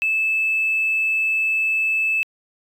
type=tone; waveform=triangle; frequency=2620 Hz; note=E7; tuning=11 cents flat; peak=-14 dBFS; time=0.02-2.23 s; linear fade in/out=0 ms; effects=tanh soft clip ceiling -15 dBFS